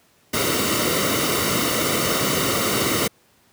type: noise with comb filter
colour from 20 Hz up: pink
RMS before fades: -21 dBFS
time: 0.33-3.08 s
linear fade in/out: 10 ms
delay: 1.2 ms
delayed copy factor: -0.65
effects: pink hiss -58 dBFS RMS until 3.52 s + high-pass 100 Hz 12 dB/octave